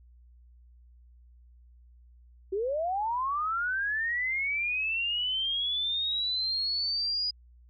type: linear sweep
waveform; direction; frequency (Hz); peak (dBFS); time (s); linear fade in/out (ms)
sine; up; 367.8 to 4946; -27; 2.52-7.31; 10
effects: added 60 Hz sine -53 dBFS peak until 7.69 s